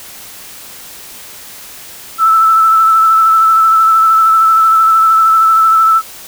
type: tone with vibrato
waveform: sine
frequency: 1318.5 Hz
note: E6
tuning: in tune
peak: -5 dBFS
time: 2.18-6.02 s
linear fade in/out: 50 ms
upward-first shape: sine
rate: 13 Hz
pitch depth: 21 cents each way
effects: white hiss -32 dBFS RMS until 6.27 s